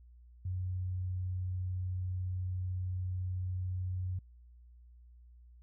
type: tone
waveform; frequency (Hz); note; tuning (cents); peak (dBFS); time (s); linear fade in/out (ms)
sine; 91.8; F#2; -13; -33; 0.45-4.19; 5
effects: added 60 Hz sine -54 dBFS peak until 5.62 s